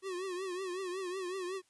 square tone with vibrato, 370 Hz, F#4, in tune, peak -37 dBFS, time 0.02-1.62 s, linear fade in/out 50 ms, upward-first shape triangle, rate 5.4 Hz, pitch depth 110 cents each way, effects white hiss -72 dBFS RMS until 1.69 s + resampled to 24000 Hz

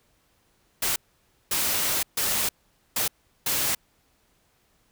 white noise bursts at uneven times, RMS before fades -25 dBFS, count 5, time 0.82-0.96 / 1.51-2.03 / 2.17-2.49 / 2.96-3.08 / 3.46-3.75 s, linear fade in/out 5 ms, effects pink hiss -66 dBFS RMS until 4.91 s

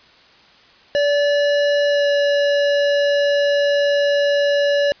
square tone with pitch glide, 577 to 572.7 Hz, D5 to D5, -31 to -44 cents, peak -15 dBFS, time 0.95-4.92 s, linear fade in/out 0 ms, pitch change -13 cents, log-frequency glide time 1.88-2.07 s, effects white hiss -49 dBFS RMS until 5 s + resampled to 11025 Hz

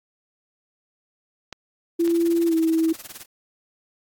clicks, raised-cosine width 0.2 ms, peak -17 dBFS, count 2, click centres 1.527 / 2.077 s
sine tone with pitch glide, 337.3 to 324.3 Hz, E4 to E4, +40 to -28 cents, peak -17 dBFS, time 1.99-2.93 s, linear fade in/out 10 ms, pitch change -68 cents, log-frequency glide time 2.47-2.54 s
white noise with tremolo, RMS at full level -37 dBFS, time 1.99-3.26 s, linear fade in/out 20 ms, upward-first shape sine, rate 19 Hz, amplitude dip 95%
effects AAC 64 kbps

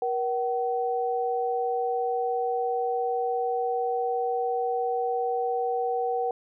sine tone pair together, 476.2 / 759 Hz, A#4 / F#5, +37 / +44 cents, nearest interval minor sixth, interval 807 cents, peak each -27 dBFS, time 0.02-6.31 s, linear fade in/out 2 ms, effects none

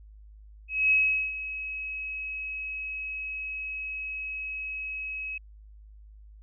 sine tone with ADSR envelope, 2560 Hz, D#7, 49 cents sharp, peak -18 dBFS, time 0.68-5.38 s, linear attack 230 ms, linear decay 410 ms, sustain -14 dB, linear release 5 ms, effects added 52 Hz sine -47 dBFS peak until 6.42 s

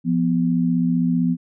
sine tone pair together, 172.9 / 248.4 Hz, F3 / B3, -17 / +10 cents, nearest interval tritone, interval 627 cents, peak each -19 dBFS, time 0.04-1.37 s, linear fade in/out 50 ms, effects none

